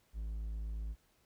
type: tone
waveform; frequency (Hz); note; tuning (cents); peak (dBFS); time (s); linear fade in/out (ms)
triangle; 54.1; A1; -29; -35; 0.13-0.96; 50
effects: pink hiss -72 dBFS RMS until 1.25 s